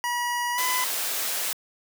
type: tone with pitch glide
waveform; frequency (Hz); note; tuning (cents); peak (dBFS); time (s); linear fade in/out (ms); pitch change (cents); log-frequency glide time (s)
25% pulse; 965 to 1006; B5 to B5; -40 to +32; -21; 0.04-0.84; 0; +72; 0.54-0.62
type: noise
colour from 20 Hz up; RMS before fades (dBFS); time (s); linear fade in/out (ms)
white; -28; 0.58-1.53; 2
effects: high-pass 400 Hz 12 dB/octave